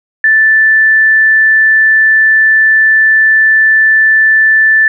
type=tone; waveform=sine; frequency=1760 Hz; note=A6; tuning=in tune; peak=-4 dBFS; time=0.24-4.88 s; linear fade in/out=2 ms; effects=none